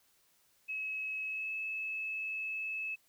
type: tone with pitch glide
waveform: sine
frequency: 2571 to 2599 Hz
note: E7 to E7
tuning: -44 to -25 cents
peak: -35 dBFS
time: 0.68-2.96 s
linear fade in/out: 20 ms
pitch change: +19 cents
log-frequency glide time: 1.26-1.5 s
effects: white hiss -70 dBFS RMS until 3.08 s